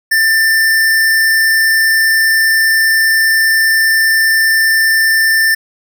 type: tone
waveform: square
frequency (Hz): 1785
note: A6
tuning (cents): +24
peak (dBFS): -9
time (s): 0.11-5.55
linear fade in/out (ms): 10
effects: none